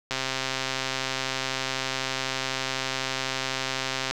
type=click train; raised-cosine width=0.2 ms; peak=-10 dBFS; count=529; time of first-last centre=0.11-4.11 s; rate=132 Hz; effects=none